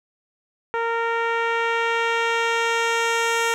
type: tone with low-pass filter sweep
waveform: 10% pulse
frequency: 461.4 Hz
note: A#4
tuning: 18 cents flat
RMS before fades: -22 dBFS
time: 0.74-3.54 s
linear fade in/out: 0 ms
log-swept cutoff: 1400 to 9800 Hz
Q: 0.76
effects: none